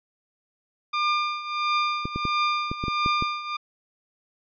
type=tone with tremolo; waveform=sawtooth; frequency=1200 Hz; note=D6; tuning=37 cents sharp; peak=-16 dBFS; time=0.93-3.57 s; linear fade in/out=10 ms; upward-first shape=triangle; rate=1.5 Hz; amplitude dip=80%
type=clicks; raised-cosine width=3 ms; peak=-16 dBFS; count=8; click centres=2.055 / 2.16 / 2.253 / 2.715 / 2.839 / 2.882 / 3.061 / 3.224 s
effects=resampled to 11025 Hz